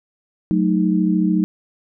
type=chord; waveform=sine; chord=D# diminished; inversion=first; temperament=equal with one note detuned; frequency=185 / 218.7 / 311.1 Hz; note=F#3 / A3 / D#4; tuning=0 / -10 / 0 cents; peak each=-17 / -21 / -19 dBFS; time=0.51-1.44 s; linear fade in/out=0 ms; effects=none